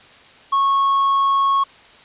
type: tone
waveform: triangle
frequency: 1100 Hz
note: C#6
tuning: 14 cents flat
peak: -12 dBFS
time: 0.52-1.64 s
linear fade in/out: 10 ms
effects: white hiss -46 dBFS RMS until 2.04 s + resampled to 8000 Hz